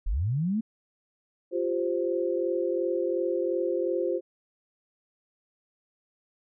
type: linear sweep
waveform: sine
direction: up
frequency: 30.87 to 230.1 Hz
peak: -24 dBFS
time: 0.06-0.61 s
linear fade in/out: 10 ms
type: chord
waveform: sine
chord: F suspended second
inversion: none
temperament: equal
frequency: 349.2 / 392 / 523.3 Hz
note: F4 / G4 / C5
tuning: 0 / 0 / 0 cents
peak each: -28 / -31 / -29 dBFS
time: 1.51-4.21 s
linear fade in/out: 50 ms
effects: none